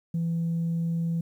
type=tone; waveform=sine; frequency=166.9 Hz; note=E3; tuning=22 cents sharp; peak=-23 dBFS; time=0.14-1.21 s; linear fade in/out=5 ms; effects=tanh soft clip ceiling -22 dBFS + 10-bit